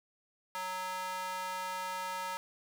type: tone with high-pass filter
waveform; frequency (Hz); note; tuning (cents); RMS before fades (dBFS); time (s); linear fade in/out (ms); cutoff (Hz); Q
square; 185; F#3; 0; -38; 0.55-2.37; 0; 970; 2.4
effects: none